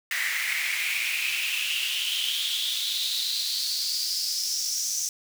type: noise with high-pass filter sweep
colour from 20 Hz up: pink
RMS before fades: -28 dBFS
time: 0.11-5.09 s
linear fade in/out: 2 ms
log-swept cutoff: 1900 to 6100 Hz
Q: 6.5
effects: none